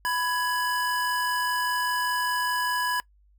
square tone pair together, 993 / 1670 Hz, B5 / G#6, +9 / +9 cents, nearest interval major sixth, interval 900 cents, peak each -28 / -28 dBFS, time 0.05-3 s, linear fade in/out 0 ms, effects noise-tail reverb RT60 0.1 s tail -22 dB re dry + added 50 Hz sine -57 dBFS peak until 3.38 s

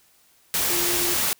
sine tone in noise, 348.3 Hz, F4, 5 cents flat, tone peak -29 dBFS, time 0.7-1.14 s, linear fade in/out 0 ms, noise white, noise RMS -23 dBFS, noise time 0.54-1.33 s, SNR -9 dB, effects white hiss -59 dBFS RMS until 1.39 s

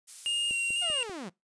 violet noise, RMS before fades -39 dBFS, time 0.07-0.85 s, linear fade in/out 20 ms
square tone with vibrato, 2794 Hz, F7, in tune, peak -28 dBFS, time 0.26-1.03 s, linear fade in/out 0 ms, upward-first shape square, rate 2 Hz, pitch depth 23 cents each way
click train, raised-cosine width 2 ms, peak -32 dBFS, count 4, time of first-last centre 0.51-1.096 s, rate 5.12 Hz
sawtooth linear sweep, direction down, 740 to 155.56 Hz, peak -33 dBFS, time 0.81-1.3 s, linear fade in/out 20 ms
effects noise-tail reverb RT60 0.2 s tail -24 dB re dry + resampled to 22050 Hz

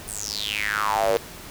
square tone with high-pass filter sweep, 52.3 Hz, G#1, 13 cents sharp, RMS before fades -25 dBFS, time 0.08-1.17 s, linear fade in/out 0 ms, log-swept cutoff 9500 to 460 Hz, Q 7.1, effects pink hiss -40 dBFS RMS until 1.5 s

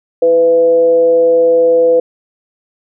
sine tone with frequency modulation, 500 Hz, B4, 21 cents sharp, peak -6 dBFS, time 0.22-2 s, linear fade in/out 5 ms, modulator 171 Hz, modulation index 0.34, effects none

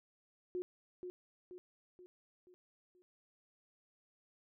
sine tone with echo, 361.3 Hz, F#4, 41 cents flat, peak -36 dBFS, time 0.55-0.62 s, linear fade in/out 0 ms, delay 480 ms, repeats 5, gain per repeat -6 dB, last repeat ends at 3.02 s, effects none

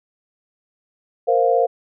sine chord, Bb suspended second, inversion none, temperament equal, 466.2 / 523.3 / 698.5 Hz, Bb4 / C5 / F5, 0 / 0 / 0 cents, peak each -18 dBFS, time 1.27-1.67 s, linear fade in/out 20 ms, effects none

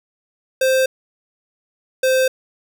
square tone pair in turn, 523.3 / 520 Hz, C5 / C5, 0 / -11 cents, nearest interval unison, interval 11 cents, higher first, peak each -14 dBFS, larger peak neither, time 0.61-0.86 / 2.03-2.28 s, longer neither, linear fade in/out 5 ms, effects none

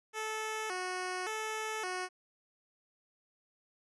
10% pulse tone with vibrato, 400 Hz, G4, 35 cents sharp, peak -27 dBFS, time 0.13-2.09 s, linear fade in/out 50 ms, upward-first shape square, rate 0.88 Hz, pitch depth 150 cents each way, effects resampled to 24000 Hz

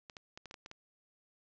clicks, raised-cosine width 0.2 ms, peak -30 dBFS, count 8, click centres 0.098 / 0.168 / 0.375 / 0.457 / 0.511 / 0.542 / 0.661 / 0.714 s, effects resampled to 16000 Hz + 11-bit

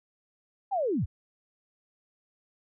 sine linear sweep, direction down, 830.6 to 53 Hz, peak -25 dBFS, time 0.71-1.06 s, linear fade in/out 20 ms, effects none

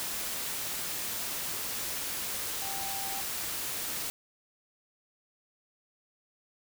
sine tone in noise, 784 Hz, G5, in tune, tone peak -40 dBFS, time 2.62-3.21 s, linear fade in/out 0 ms, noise white, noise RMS -35 dBFS, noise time 0-4.1 s, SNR -8 dB, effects none

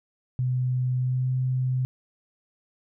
sine tone with pitch glide, 126.7 to 128.47 Hz, B2 to C3, +45 to -31 cents, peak -22 dBFS, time 0.39-1.85 s, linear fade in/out 0 ms, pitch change +24 cents, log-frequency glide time 0.98-1.27 s, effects none

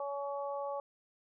harmonic tone, 281.7 Hz, C#4, 28 cents sharp, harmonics 2 / 3 / 4, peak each -37 / -41 / -43 dBFS, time 0-0.8 s, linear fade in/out 2 ms, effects none

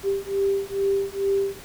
sine beating tone pair, 392.8 / 395.1 Hz, G4 / G4, +4 / +14 cents, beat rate 2.3 Hz, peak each -24 dBFS, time 0.03-1.6 s, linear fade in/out 50 ms, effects pink hiss -43 dBFS RMS until 1.64 s

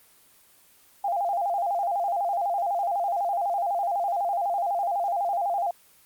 sine tone with vibrato, 746 Hz, F#5, 14 cents sharp, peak -23 dBFS, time 1.04-5.71 s, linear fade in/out 5 ms, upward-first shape square, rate 12 Hz, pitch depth 130 cents each way, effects white hiss -57 dBFS RMS until 6.05 s + Opus 24 kbps

